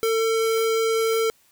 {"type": "tone", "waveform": "square", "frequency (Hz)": 449.1, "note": "A4", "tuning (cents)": 35, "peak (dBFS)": -20, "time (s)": [0.03, 1.3], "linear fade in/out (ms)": 0, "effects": ["white hiss -60 dBFS RMS until 1.51 s"]}